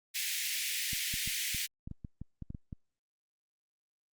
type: high-pass noise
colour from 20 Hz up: pink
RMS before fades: -35 dBFS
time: 0.14-1.67 s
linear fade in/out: 20 ms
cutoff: 1900 Hz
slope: 48 dB/octave
type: clicks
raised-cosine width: 5 ms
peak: -29 dBFS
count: 12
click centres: 0.932 / 1.14 / 1.276 / 1.547 / 1.875 / 1.913 / 2.048 / 2.216 / 2.423 / 2.504 / 2.548 / 2.728 s
effects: Opus 48 kbps